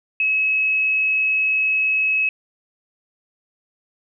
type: tone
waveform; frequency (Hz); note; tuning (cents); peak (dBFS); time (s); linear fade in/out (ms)
sine; 2571; E7; -44; -16; 0.2-2.29; 2
effects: none